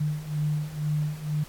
sine beating tone pair, 149.4 / 151.5 Hz, D3 / D#3, +30 / -46 cents, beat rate 2.1 Hz, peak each -30 / -27 dBFS, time 0-1.44 s, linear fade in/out 10 ms, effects pink hiss -48 dBFS RMS until 1.48 s + AAC 64 kbps

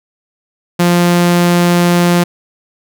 sawtooth tone, 174.61 Hz, F3, in tune, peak -4 dBFS, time 0.79-2.24 s, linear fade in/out 10 ms, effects none

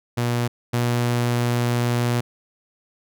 sawtooth tone pair in turn, 120 / 120.45 Hz, B2 / B2, -49 / -43 cents, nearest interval unison, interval 6 cents, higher second, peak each -16 / -15 dBFS, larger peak second, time 0.17-0.48 / 0.73-2.21 s, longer second, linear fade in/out 10 ms, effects none

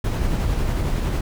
brown noise with tremolo, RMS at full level -20 dBFS, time 0.04-1.21 s, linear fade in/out 5 ms, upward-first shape sine, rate 11 Hz, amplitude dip 30%, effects none

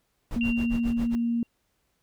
brown noise with tremolo, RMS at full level -31 dBFS, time 0.31-1.15 s, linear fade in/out 0 ms, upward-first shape sine, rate 7.4 Hz, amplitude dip 100%
sine tone, 234.4 Hz, A#3, 10 cents sharp, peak -23 dBFS, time 0.36-1.43 s, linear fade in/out 2 ms
sine tone with exponential decay, 2766 Hz, F7, 17 cents flat, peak -28 dBFS, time 0.41-1.47 s, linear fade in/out 1 ms, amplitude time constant 230 ms
effects pink hiss -73 dBFS RMS until 2.02 s

